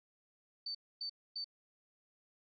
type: tone bursts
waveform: sine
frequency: 4555 Hz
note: C#8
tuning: 46 cents sharp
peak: -38 dBFS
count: 3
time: 0.66-1.444 s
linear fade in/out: 5 ms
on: 88 ms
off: 260 ms
effects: none